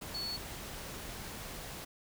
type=tone in noise; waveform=sine; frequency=4414 Hz; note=C#8; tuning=8 cents flat; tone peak=-36 dBFS; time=0.14-0.37 s; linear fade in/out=10 ms; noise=pink; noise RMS=-44 dBFS; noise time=0.01-1.85 s; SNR=+5 dB; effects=none